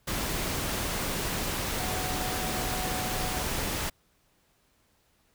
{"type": "tone in noise", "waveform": "sine", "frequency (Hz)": 740, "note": "F#5", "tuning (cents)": 0, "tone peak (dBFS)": -37, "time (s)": [1.79, 3.43], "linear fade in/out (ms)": 10, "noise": "pink", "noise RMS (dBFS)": -31, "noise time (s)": [0.07, 3.9], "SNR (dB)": -9, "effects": ["pink hiss -68 dBFS RMS until 5.34 s"]}